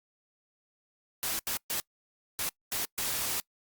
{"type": "noise bursts at uneven times", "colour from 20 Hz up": "white", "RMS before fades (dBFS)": -32, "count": 6, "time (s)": [[1.23, 1.39], [1.47, 1.57], [1.7, 1.8], [2.39, 2.49], [2.72, 2.85], [2.98, 3.4]], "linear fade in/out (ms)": 0, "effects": ["noise-tail reverb RT60 0.1 s tail -25 dB re dry", "Opus 48 kbps"]}